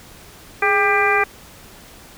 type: harmonic tone with a mistuned harmonic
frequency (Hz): 397.5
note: G4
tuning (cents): +24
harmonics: 1 / 2 / 3 / 4 / 5 / 6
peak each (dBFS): -21 / -21 / -21 / -21 / -21 / -21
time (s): 0.62-1.24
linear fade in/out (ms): 5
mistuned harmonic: 1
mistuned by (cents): +77
effects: pink hiss -43 dBFS RMS until 2.17 s